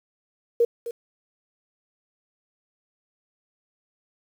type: tone with echo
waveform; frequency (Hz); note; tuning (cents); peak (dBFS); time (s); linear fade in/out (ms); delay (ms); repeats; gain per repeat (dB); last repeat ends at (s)
sine; 470; A#4; +14; -15; 0.6-0.65; 5; 260; 1; -13; 0.91
effects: 8-bit